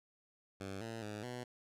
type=tone with pitch steps; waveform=10% pulse; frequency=97.1 / 113.6 / 105.2 / 123.5 Hz; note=G2 / A#2 / G#2 / B2; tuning=-16 / -44 / +23 / 0 cents; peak=-34 dBFS; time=0.6-1.44 s; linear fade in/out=10 ms; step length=210 ms; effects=low-pass 10000 Hz 12 dB/octave